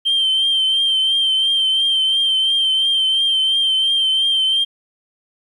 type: tone with vibrato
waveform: sine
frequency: 3136 Hz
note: G7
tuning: in tune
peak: -12 dBFS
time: 0.05-4.65 s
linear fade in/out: 20 ms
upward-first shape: triangle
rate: 2.9 Hz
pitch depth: 40 cents each way
effects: tanh soft clip ceiling -11 dBFS + 9-bit